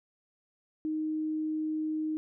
sine tone, 311.1 Hz, D#4, in tune, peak -29 dBFS, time 0.85-2.17 s, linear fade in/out 0 ms, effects none

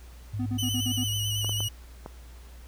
sine tone with pitch glide, 103.83 to 104.92 Hz, G#2 to G#2, 0 to +18 cents, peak -29 dBFS, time 0.33-1.68 s, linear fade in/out 10 ms, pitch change +18 cents, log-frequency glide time 0.62-1.49 s
triangle tone bursts, 250.4 Hz, B3, 24 cents sharp, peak -26 dBFS, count 6, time 0.39-1.042 s, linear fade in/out 10 ms, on 72 ms, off 44 ms
sawtooth tone with vibrato, 2960 Hz, F#7, in tune, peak -26 dBFS, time 0.58-1.69 s, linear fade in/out 10 ms, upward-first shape sine, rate 9 Hz, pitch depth 46 cents each way
clicks, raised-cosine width 1 ms, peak -23 dBFS, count 4, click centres 1.446 / 1.494 / 1.605 / 2.061 s
effects added 60 Hz sine -44 dBFS peak until 2.67 s + pink hiss -55 dBFS RMS until 2.67 s

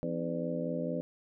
harmonic tone with a mistuned harmonic, 84.5 Hz, E2, 43 cents sharp, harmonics 2 / 3 / 4 / 5 / 6 / 7, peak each -37 / -37 / -41 / -44 / -37 / -39 dBFS, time 0.03-1.01 s, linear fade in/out 0 ms, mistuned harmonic 4, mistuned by -120 cents, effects none

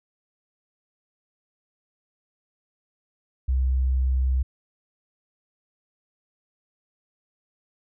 sine tone, 64.7 Hz, C2, 19 cents flat, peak -19 dBFS, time 3.48-4.43 s, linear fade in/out 10 ms, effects none

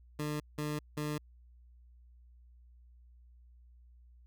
20% pulse tone bursts, 150 Hz, D3, 37 cents sharp, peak -29 dBFS, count 3, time 0.19-1.18 s, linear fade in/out 5 ms, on 210 ms, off 180 ms, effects added 60 Hz sine -56 dBFS peak until 4.26 s

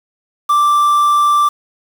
triangle tone with quantisation, 1174.7 Hz, D6, in tune, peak -7 dBFS, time 0.49-1.49 s, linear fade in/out 10 ms, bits 5, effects none

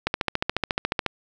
click train, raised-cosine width 0.3 ms, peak -6 dBFS, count 15, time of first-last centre 0.07-1.063 s, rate 14.1 Hz, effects none

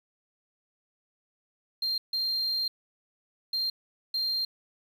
sine tone bursts at uneven times, 4186 Hz, C8, in tune, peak -24 dBFS, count 4, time 1.82-1.98 / 2.13-2.68 / 3.53-3.7 / 4.14-4.45 s, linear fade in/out 5 ms, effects tanh soft clip ceiling -25 dBFS + 9-bit

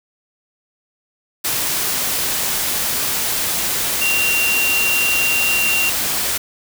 sine tone in noise, 2760 Hz, F7, 21 cents flat, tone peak -16 dBFS, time 4.01-5.9 s, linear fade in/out 10 ms, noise white, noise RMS -20 dBFS, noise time 1.44-6.38 s, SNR +1 dB, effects none

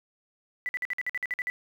sine tone bursts, 1983 Hz, B6, 7 cents sharp, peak -27 dBFS, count 11, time 0.66-1.5 s, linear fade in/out 0 ms, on 30 ms, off 51 ms, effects 9-bit

